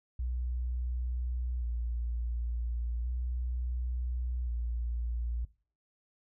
sine tone with vibrato, 60 Hz, B1, 49 cents flat, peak -31 dBFS, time 0.19-5.45 s, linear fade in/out 5 ms, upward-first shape square, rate 0.35 Hz, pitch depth 37 cents each way, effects noise-tail reverb RT60 0.4 s tail -19 dB re dry

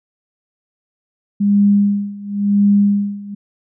sine tone with tremolo, 202.6 Hz, G#3, 43 cents flat, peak -8 dBFS, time 1.4-3.35 s, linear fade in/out 10 ms, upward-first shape sine, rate 0.95 Hz, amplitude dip 90%, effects none

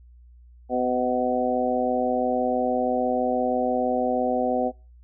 harmonic tone with a mistuned harmonic, 126.1 Hz, B2, 36 cents sharp, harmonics 2 / 3 / 4 / 5 / 6, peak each -27 / -32 / -26 / -28 / -26 dBFS, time 0.69-4.72 s, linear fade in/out 50 ms, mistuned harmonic 6, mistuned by -21 cents, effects noise-tail reverb RT60 0.3 s tail -23 dB re dry + added 60 Hz sine -47 dBFS peak until 5.03 s

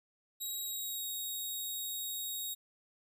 5% pulse tone with pitch glide, 3831 to 3772 Hz, A#7 to A#7, +47 to +20 cents, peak -30 dBFS, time 0.4-2.55 s, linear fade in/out 20 ms, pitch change -27 cents, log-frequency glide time 0.65-1.05 s, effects 12-bit

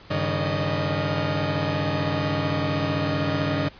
sawtooth tone cluster, 98.4 / 140.9 / 156.6 / 281.7 / 616 Hz, G2 / C#3 / D#3 / C#4 / D#5, +7 / +29 / +11 / +28 / -17 cents, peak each -25 dBFS, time 0.1-3.69 s, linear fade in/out 10 ms, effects pink hiss -48 dBFS RMS until 3.79 s + resampled to 11025 Hz

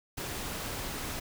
pink noise, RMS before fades -37 dBFS, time 0.17-1.2 s, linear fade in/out 10 ms, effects none

